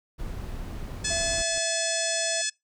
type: noise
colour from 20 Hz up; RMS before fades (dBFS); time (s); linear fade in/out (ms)
brown; -35; 0.18-1.43; 20
type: harmonic tone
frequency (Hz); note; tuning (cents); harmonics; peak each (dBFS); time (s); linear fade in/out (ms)
860; A5; -40; 2 / 3 / 4 / 5 / 6 / 7 / 8 / 9 / 10; -33 / -37 / -35 / -37 / -33 / -34 / -35 / -34 / -35; 1.04-2.5; 10
type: tone with pitch glide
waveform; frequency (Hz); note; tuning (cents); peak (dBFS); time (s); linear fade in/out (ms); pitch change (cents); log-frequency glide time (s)
triangle; 667 to 661.2; E5 to E5; +20 to +5; -28; 1.1-2.42; 10; -15; 1.25-1.55
type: noise with exponential growth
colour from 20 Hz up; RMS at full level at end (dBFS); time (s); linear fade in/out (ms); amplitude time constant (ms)
brown; -39; 1.39-1.58; 0; 40
effects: noise-tail reverb RT60 0.2 s tail -26 dB re dry